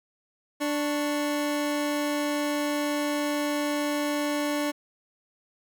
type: tone pair together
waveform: 25% pulse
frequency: 293.7 / 1108.7 Hz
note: D4 / C#6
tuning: 0 / 0 cents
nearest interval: octave + major seventh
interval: 2300 cents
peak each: -22 / -32 dBFS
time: 0.6-4.72 s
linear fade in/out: 20 ms
effects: none